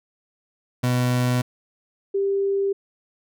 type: tone pair in turn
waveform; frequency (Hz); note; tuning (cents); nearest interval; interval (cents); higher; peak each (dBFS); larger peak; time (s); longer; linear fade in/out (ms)
30% pulse / sine; 124.4 / 394.9; B2 / G4; +13 / +13; octave + minor sixth; 2000; second; -16 / -19; first; 0.83-1.42 / 2.14-2.73; neither; 10
effects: none